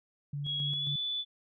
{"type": "tone with tremolo", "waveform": "sine", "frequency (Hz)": 143.6, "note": "D3", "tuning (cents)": -39, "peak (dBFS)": -33, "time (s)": [0.33, 0.96], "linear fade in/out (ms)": 5, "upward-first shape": "square", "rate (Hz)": 3.7, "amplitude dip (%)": 55}
{"type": "tone with pitch glide", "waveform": "sine", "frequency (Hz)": [3322, 3475], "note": ["G#7", "A7"], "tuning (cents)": [0, -22], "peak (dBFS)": -31, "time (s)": [0.44, 1.25], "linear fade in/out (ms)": 50, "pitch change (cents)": 78, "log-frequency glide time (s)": [0.63, 0.92]}
{"effects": []}